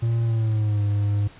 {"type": "tone with pitch glide", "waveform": "triangle", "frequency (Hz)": [115.7, 102.48], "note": ["A#2", "G#2"], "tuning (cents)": [-13, -23], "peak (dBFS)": -17, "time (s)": [0.02, 1.28], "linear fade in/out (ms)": 10, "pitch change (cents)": -210, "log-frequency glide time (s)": [0.24, 0.83], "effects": ["pink hiss -48 dBFS RMS until 1.39 s", "resampled to 8000 Hz"]}